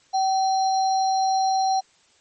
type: tone with sample-and-hold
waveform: sine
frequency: 765 Hz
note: G5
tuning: 42 cents flat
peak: -18 dBFS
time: 0.13-1.81 s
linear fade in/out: 20 ms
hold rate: 4900 Hz
effects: white hiss -59 dBFS RMS until 2.2 s + MP3 32 kbps